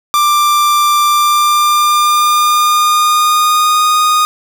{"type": "tone with pitch glide", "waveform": "45% pulse", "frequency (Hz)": [1183, 1234.7], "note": ["D6", "D#6"], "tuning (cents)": [12, -14], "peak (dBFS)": -8, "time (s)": [0.14, 4.25], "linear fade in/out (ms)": 0, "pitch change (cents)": 74, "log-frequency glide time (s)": [1.07, 3.87], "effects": []}